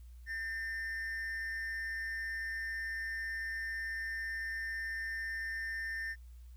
triangle tone with amplitude modulation, 1809 Hz, A6, 48 cents sharp, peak -32 dBFS, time 0.26-6.16 s, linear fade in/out 50 ms, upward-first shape sine, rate 214 Hz, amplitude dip 55%, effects added 60 Hz sine -49 dBFS peak until 6.56 s + white hiss -72 dBFS RMS until 6.56 s

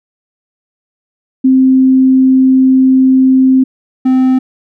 sine / triangle tone pair in turn, 261.6 / 258.9 Hz, C4 / C4, 0 / -18 cents, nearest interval unison, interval 18 cents, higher first, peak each -4 / -4 dBFS, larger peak neither, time 1.44-3.64 / 4.05-4.39 s, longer first, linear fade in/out 10 ms, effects none

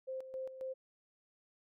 sine tone with tremolo, 523.3 Hz, C5, in tune, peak -38 dBFS, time 0.07-0.74 s, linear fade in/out 20 ms, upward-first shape square, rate 3.7 Hz, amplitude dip 65%, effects none

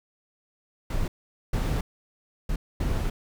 brown noise bursts at uneven times, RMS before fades -26 dBFS, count 4, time 0.9-1.08 / 1.53-1.81 / 2.49-2.56 / 2.8-3.1 s, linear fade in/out 5 ms, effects none

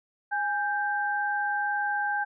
sine tone pair together, 824 / 1569.5 Hz, G#5 / G6, -14 / +2 cents, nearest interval major seventh, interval 1116 cents, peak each -28 dBFS, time 0.31-2.25 s, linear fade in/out 20 ms, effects none

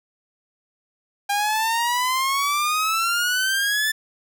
sawtooth exponential sweep, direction up, 802 to 1766 Hz, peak -16 dBFS, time 1.29-3.92 s, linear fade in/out 10 ms, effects none

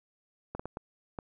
clicks, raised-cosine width 1 ms, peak -23 dBFS, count 5, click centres 0.55 / 0.595 / 0.656 / 0.771 / 1.188 s, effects none

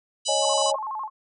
harmonic tone, 991 Hz, B5, 6 cents sharp, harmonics 3 / 4 / 5 / 6 / 7 / 8 / 9, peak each -30 / -31 / -32 / -33 / -33 / -34 / -35 dBFS, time 0.25-0.72 s, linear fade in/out 20 ms
sine chord, C# suspended second, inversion none, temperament just, 554.4 / 623.7 / 831.5 Hz, C#5 / D#5 / G#5, 0 / +4 / +2 cents, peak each -26 dBFS, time 0.28-0.76 s, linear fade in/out 10 ms
sine tone with vibrato, 963 Hz, B5, 44 cents flat, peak -28 dBFS, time 0.41-1.1 s, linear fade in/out 50 ms, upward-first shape square, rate 12 Hz, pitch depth 190 cents each way
effects none

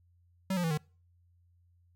square tone with pitch steps, 190.3 / 176.53 / 163.76 / 151.92 Hz, F#3 / F3 / E3 / D#3, +49 / +19 / -11 / -41 cents, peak -29 dBFS, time 0.5-0.776 s, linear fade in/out 5 ms, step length 69 ms, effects noise-tail reverb RT60 0.4 s tail -26 dB re dry + added 87 Hz sine -63 dBFS peak until 1.95 s

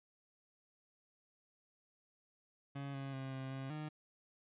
30% pulse tone with pitch steps, 139.6 / 136.7 / 133.5 / 132.7 / 134 / 152.7 Hz, C#3 / C#3 / C3 / C3 / C3 / D#3, +13 / -24 / +35 / +25 / +42 / -32 cents, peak -39 dBFS, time 2.75-3.89 s, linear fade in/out 10 ms, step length 190 ms, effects resampled to 8000 Hz

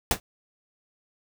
pink noise with exponential decay, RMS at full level -17 dBFS, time 0.11-0.2 s, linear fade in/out 1 ms, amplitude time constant 19 ms, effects none

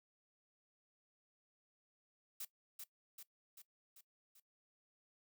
blue noise with echo, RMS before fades -45 dBFS, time 2.4-2.45 s, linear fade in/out 5 ms, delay 390 ms, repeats 5, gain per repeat -4 dB, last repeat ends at 4.4 s, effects noise-tail reverb RT60 0.1 s tail -18 dB re dry

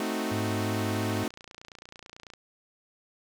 sawtooth chord, A diminished seventh, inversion none, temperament equal, 220 / 261.6 / 311.1 / 370 Hz, A3 / C4 / Eb4 / Gb4, 0 / 0 / 0 / 0 cents, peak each -29 / -31 / -30 / -32 dBFS, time 0-1.28 s, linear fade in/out 2 ms
sine tone with vibrato, 103.83 Hz, G#2, in tune, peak -31 dBFS, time 0.31-1.24 s, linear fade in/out 10 ms, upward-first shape square, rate 3 Hz, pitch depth 19 cents each way
click train, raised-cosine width 0.2 ms, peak -28 dBFS, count 46, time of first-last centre 0.79-2.336 s, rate 29.1 Hz
effects none

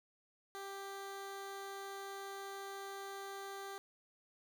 15% pulse tone, 393.4 Hz, G4, 6 cents sharp, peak -38 dBFS, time 0.55-3.78 s, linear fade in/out 0 ms, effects none

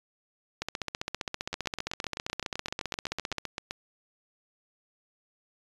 two click trains, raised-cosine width 0.2 ms, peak -16 / -14 dBFS, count 18 / 43, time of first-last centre 1.53-3.709 / 0.62-3.383 s, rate 7.8 / 15.2 Hz, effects resampled to 24000 Hz

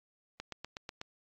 click train, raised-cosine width 0.2 ms, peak -23 dBFS, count 6, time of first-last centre 0.4-1.014 s, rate 8.14 Hz, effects low-pass 7000 Hz 12 dB/octave + AAC 64 kbps

